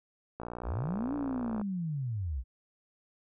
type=click train; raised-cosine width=1 ms; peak=-25 dBFS; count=73; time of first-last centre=0.4-1.614 s; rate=59.3 Hz
type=linear two-way sweep; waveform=sine; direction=up then down; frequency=38.28 to 293.7 to 54.8 Hz; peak=-31 dBFS; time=0.63-2.44 s; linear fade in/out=50 ms; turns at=1.15 s
effects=none